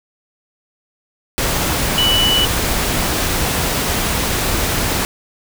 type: tone in noise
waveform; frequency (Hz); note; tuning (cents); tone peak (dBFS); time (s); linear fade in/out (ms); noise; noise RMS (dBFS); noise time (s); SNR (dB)
sine; 2964; F#7; +2; -13; 1.98-2.45; 0; pink; -18; 1.38-5.05; +2
effects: none